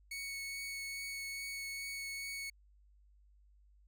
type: tone with vibrato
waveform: sawtooth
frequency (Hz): 2217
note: C#7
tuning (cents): 0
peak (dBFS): -37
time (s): 0.11-2.5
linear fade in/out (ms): 5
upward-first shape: triangle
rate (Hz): 2.4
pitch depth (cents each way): 10
effects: added 50 Hz sine -62 dBFS peak until 3.87 s